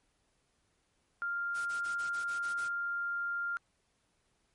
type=tone; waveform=sine; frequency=1396.9 Hz; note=F6; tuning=in tune; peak=-32 dBFS; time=1.22-3.57 s; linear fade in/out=0 ms
type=noise bursts; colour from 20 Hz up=white; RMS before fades=-48 dBFS; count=8; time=1.54-2.689 s; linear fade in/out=20 ms; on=120 ms; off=27 ms
effects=pink hiss -75 dBFS RMS until 4.54 s + MP3 48 kbps